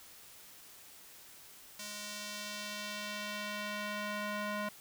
square tone with band-pass filter sweep, 208 Hz, G#3, 3 cents sharp, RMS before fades -40 dBFS, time 1.79-4.69 s, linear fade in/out 5 ms, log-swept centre 6900 to 1300 Hz, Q 0.76, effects white hiss -55 dBFS RMS until 4.8 s

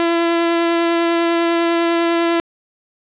sawtooth tone with vibrato, 337.5 Hz, E4, 41 cents sharp, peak -10 dBFS, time 0-2.4 s, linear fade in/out 0 ms, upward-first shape triangle, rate 10 Hz, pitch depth 11 cents each way, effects resampled to 8000 Hz + 8-bit

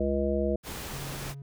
harmonic tone, 69.3 Hz, C#2, in tune, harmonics 1 / 3 / 5 / 7 / 9, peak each -31 / -31 / -31 / -31 / -31 dBFS, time 0-0.56 s, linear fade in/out 5 ms
pink noise, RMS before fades -38 dBFS, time 0.63-1.35 s, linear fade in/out 50 ms
triangle tone, 139 Hz, C#3, 5 cents sharp, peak -37 dBFS, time 0.93-1.42 s, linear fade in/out 2 ms
effects none

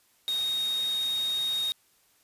sine tone in noise, 3729 Hz, A#7, in tune, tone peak -26 dBFS, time 0.28-1.72 s, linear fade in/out 0 ms, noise white, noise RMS -41 dBFS, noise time 0.28-1.72 s, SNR +12 dB, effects white hiss -65 dBFS RMS until 2.23 s + resampled to 32000 Hz

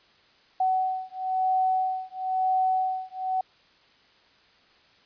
sine beating tone pair, 750 / 751 Hz, F#5 / F#5, +23 / +26 cents, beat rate 1 Hz, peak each -26 dBFS, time 0.6-3.41 s, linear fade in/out 5 ms, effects white hiss -59 dBFS RMS until 5.05 s + resampled to 11025 Hz

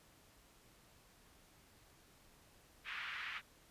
white band-pass noise, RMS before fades -45 dBFS, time 2.84-3.42 s, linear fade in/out 50 ms, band 1300 to 2600 Hz, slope 24 dB/octave, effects pink hiss -66 dBFS RMS until 3.7 s + resampled to 32000 Hz

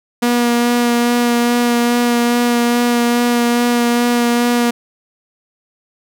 sawtooth tone with vibrato, 239.5 Hz, A#3, 47 cents sharp, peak -8 dBFS, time 0.22-4.71 s, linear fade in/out 10 ms, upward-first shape sine, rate 2.4 Hz, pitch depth 13 cents each way, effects none

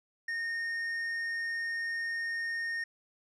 sine tone with tanh clipping, 1841 Hz, A#6, 22 cents flat, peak -33 dBFS, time 0.28-2.84 s, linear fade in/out 5 ms, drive 6 dB, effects none

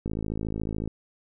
click train, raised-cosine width 3 ms, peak -18 dBFS, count 45, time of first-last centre 0.06-0.876 s, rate 53.9 Hz, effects none

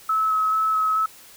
sine tone with vibrato, 1291 Hz, E6, 37 cents flat, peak -18 dBFS, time 0.09-1.06 s, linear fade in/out 5 ms, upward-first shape square, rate 2.3 Hz, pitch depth 11 cents each way, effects white hiss -47 dBFS RMS until 1.36 s

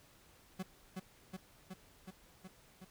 40% pulse tone with echo, 187 Hz, F#3, 19 cents sharp, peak -37 dBFS, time 0.59-0.63 s, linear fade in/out 10 ms, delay 370 ms, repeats 6, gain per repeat -2 dB, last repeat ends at 2.85 s, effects pink hiss -64 dBFS RMS until 2.9 s

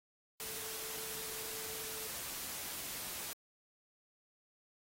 sine tone in noise, 440 Hz, A4, in tune, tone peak -53 dBFS, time 0.4-2.07 s, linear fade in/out 0 ms, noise white, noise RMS -43 dBFS, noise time 0.4-3.33 s, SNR -13 dB, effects AAC 48 kbps

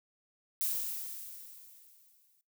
violet noise with exponential decay, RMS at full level -31 dBFS, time 0.61-2.41 s, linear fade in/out 0 ms, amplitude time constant 390 ms, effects noise-tail reverb RT60 0.2 s tail -18 dB re dry

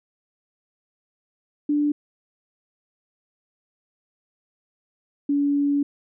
sine tone pair in turn, 293.7 / 285.3 Hz, D4 / C#4, 0 / +50 cents, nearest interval minor second, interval 50 cents, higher first, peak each -18 dBFS, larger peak neither, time 1.69-1.92 / 5.29-5.83 s, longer second, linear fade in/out 5 ms, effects none

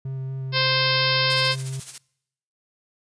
triangle tone with vibrato, 132.8 Hz, C3, 26 cents sharp, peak -25 dBFS, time 0.05-1.8 s, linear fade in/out 5 ms, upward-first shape square, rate 4.2 Hz, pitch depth 8 cents each way
harmonic tone, 523.3 Hz, C5, in tune, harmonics 1 / 2 / 3 / 4 / 5 / 6 / 7 / 8 / 9 / 10, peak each -28 / -28 / -28 / -28 / -28 / -28 / -28 / -28 / -28 / -28 dBFS, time 0.52-1.56 s, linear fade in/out 50 ms
blue noise with tremolo, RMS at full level -32 dBFS, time 1.3-1.98 s, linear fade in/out 2 ms, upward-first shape sine, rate 14 Hz, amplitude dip 65%
effects noise-tail reverb RT60 0.8 s tail -25 dB re dry + resampled to 22050 Hz

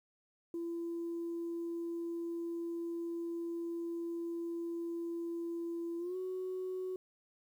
sine tone with pitch glide, 338.2 to 370.9 Hz, E4 to F#4, +44 to +4 cents, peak -35 dBFS, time 0.54-6.96 s, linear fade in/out 2 ms, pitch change +160 cents, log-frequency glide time 5.98-6.16 s, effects tanh soft clip ceiling -33 dBFS + 11-bit

